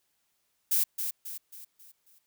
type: noise with echo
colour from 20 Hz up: violet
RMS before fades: -25 dBFS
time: 0.71-0.84 s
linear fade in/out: 10 ms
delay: 270 ms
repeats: 5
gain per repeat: -7 dB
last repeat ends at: 2.19 s
effects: white hiss -75 dBFS RMS until 2.26 s